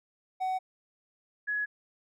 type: tone pair in turn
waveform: triangle / sine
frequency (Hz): 750 / 1683.7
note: F#5 / G#6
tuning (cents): +23 / +23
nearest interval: octave + major second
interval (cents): 1400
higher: second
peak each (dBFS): -26 / -28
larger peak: first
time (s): 0.4-0.59 / 1.47-1.66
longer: neither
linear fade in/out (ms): 20
effects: none